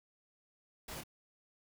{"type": "noise with echo", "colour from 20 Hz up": "pink", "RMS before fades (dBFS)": -45, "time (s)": [0.88, 1.01], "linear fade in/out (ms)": 5, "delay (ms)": 26, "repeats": 1, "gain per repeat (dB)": -5, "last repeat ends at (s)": 1.036, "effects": []}